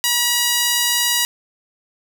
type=tone with high-pass filter; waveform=sawtooth; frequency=963 Hz; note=B5; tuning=44 cents flat; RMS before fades=-18 dBFS; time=0.04-1.25 s; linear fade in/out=0 ms; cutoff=2900 Hz; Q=0.66; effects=none